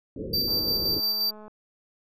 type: low-pass noise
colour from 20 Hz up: white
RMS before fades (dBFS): -34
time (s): 0.16-1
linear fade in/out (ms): 5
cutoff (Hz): 530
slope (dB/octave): 96
type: tone with tremolo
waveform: square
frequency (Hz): 4661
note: D8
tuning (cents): -14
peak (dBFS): -23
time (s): 0.33-1.31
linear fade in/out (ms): 10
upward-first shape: square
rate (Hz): 5.7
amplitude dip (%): 30
type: click train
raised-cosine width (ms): 1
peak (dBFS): -33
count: 214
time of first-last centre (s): 0.48-1.48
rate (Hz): 213
effects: none